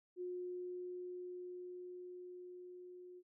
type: tone with level ramp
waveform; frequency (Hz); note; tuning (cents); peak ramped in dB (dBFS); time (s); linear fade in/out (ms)
sine; 359.9; F#4; -48; -40 to -52; 0.16-3.23; 50
effects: none